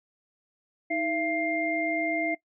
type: tone cluster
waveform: sine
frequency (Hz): 316.6 / 677 / 2108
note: D#4 / E5 / C7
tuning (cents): +30 / +46 / +12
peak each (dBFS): -30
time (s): 0.9-2.35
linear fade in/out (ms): 10
effects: noise-tail reverb RT60 0.1 s tail -18 dB re dry